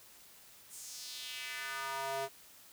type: tone with high-pass filter sweep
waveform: square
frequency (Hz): 135.8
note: C#3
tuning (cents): -35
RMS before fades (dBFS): -41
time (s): 0.69-2.29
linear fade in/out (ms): 50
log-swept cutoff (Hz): 8900 to 530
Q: 2.2
effects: white hiss -58 dBFS RMS until 2.72 s